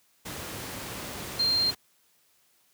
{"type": "tone in noise", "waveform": "sine", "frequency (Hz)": 4186, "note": "C8", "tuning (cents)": 0, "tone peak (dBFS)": -22, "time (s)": [1.39, 1.71], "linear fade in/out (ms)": 10, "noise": "pink", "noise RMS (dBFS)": -37, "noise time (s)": [0.25, 1.75], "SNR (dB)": 12, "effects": ["white hiss -66 dBFS RMS until 2.73 s", "high-pass 80 Hz 12 dB/octave"]}